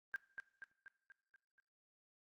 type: tone with echo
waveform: sine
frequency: 1592 Hz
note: G6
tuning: 26 cents sharp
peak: -37 dBFS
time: 0.14-0.16 s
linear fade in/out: 0 ms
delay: 240 ms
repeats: 6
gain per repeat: -5 dB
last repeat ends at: 1.6 s
effects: noise-tail reverb RT60 0.6 s tail -18 dB re dry + Opus 32 kbps